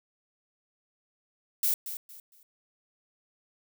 violet noise with echo, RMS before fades -26 dBFS, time 1.63-1.74 s, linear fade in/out 2 ms, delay 230 ms, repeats 3, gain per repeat -11 dB, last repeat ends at 2.43 s, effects none

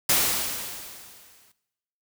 white noise with exponential decay, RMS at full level -19 dBFS, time 0.09-1.52 s, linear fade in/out 5 ms, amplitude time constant 310 ms, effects noise-tail reverb RT60 0.9 s tail -17 dB re dry

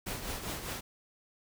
pink noise with tremolo, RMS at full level -36 dBFS, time 0.06-0.81 s, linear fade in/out 10 ms, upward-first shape triangle, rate 5 Hz, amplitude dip 60%, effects none

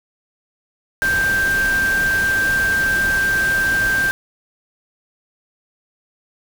sine tone in noise, 1574 Hz, G6, 7 cents sharp, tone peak -15 dBFS, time 1.02-4.11 s, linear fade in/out 0 ms, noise pink, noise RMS -27 dBFS, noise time 1.02-4.11 s, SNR +9 dB, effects none

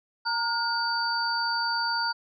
sine tone cluster, 926 / 1430 / 4604 Hz, A#5 / F6 / D8, -12 / +41 / -35 cents, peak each -29 dBFS, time 0.25-2.13 s, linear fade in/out 20 ms, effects none

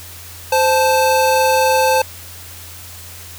square tone pair together, 520.3 / 875 Hz, C5 / A5, -10 / -10 cents, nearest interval major sixth, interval 900 cents, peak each -15 dBFS, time 0.52-2.02 s, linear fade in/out 5 ms, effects added 87 Hz sine -38 dBFS peak until 3.38 s + white hiss -36 dBFS RMS until 3.38 s

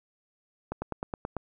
slowing click train, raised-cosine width 1 ms, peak -18 dBFS, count 7, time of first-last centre 0.72-1.367 s, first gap 100 ms, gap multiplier 1.03, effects none

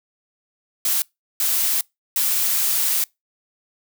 blue noise bursts at uneven times, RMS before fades -20 dBFS, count 3, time 0.85-1.02 / 1.4-1.81 / 2.16-3.04 s, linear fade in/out 2 ms, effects noise-tail reverb RT60 0.2 s tail -26 dB re dry

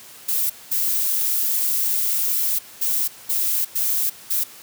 violet noise bursts at uneven times, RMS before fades -21 dBFS, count 6, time 0.28-0.5 / 0.71-2.59 / 2.81-3.08 / 3.29-3.65 / 3.75-4.1 / 4.3-4.44 s, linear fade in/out 10 ms, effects white hiss -43 dBFS RMS until 4.62 s + high-pass 80 Hz 12 dB/octave

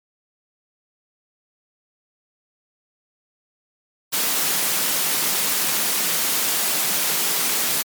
white high-pass noise, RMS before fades -21 dBFS, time 4.12-7.83 s, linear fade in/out 20 ms, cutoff 140 Hz, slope 96 dB/octave, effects MP3 96 kbps

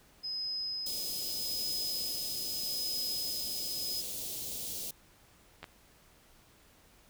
sine tone with tremolo, 5060 Hz, D#8, 28 cents sharp, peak -33 dBFS, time 0.23-4.02 s, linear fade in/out 20 ms, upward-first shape sine, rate 0.82 Hz, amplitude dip 40%
white band-stop noise, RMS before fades -39 dBFS, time 0.86-4.91 s, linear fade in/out 5 ms, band 620 to 3300 Hz, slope 24 dB/octave
clicks, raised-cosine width 0.3 ms, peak -27 dBFS, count 2, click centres 5.63 / 5.642 s
effects pink hiss -62 dBFS RMS until 7.09 s

